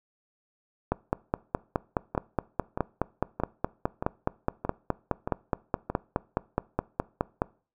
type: two click trains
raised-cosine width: 1 ms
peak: -10 / -16 dBFS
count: 32 / 7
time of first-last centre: 0.92-7.419 / 2.15-5.9 s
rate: 4.77 / 1.6 Hz
effects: noise-tail reverb RT60 0.4 s tail -22 dB re dry